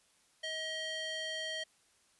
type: tone with band-pass filter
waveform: square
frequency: 634 Hz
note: D#5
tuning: 32 cents sharp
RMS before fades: -39 dBFS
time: 0.43-1.64 s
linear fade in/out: 10 ms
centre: 3100 Hz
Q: 1.5
effects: white hiss -69 dBFS RMS until 2.19 s + resampled to 24000 Hz